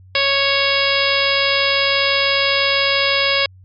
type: harmonic tone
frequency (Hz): 554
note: C#5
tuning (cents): -1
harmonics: 1 / 2 / 3 / 4 / 5 / 6 / 7 / 8 / 9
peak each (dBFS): -21 / -24 / -24 / -20 / -22 / -22 / -24 / -26 / -23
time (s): 0.15-3.46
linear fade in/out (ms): 2
effects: added 93 Hz sine -41 dBFS peak until 3.64 s + MP3 48 kbps